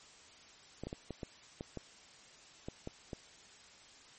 clicks, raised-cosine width 2 ms, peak -27 dBFS, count 10, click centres 0.836 / 0.87 / 0.929 / 1.107 / 1.232 / 1.609 / 1.773 / 2.685 / 2.874 / 3.132 s, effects white hiss -58 dBFS RMS until 4.18 s + MP3 32 kbps

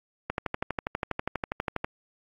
click train, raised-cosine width 0.5 ms, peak -13 dBFS, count 20, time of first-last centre 0.3-1.845 s, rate 12.3 Hz, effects AAC 48 kbps

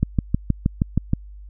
click train, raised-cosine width 5 ms, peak -5 dBFS, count 8, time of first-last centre 0.03-1.134 s, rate 6.34 Hz, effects added 50 Hz sine -37 dBFS peak until 1.49 s

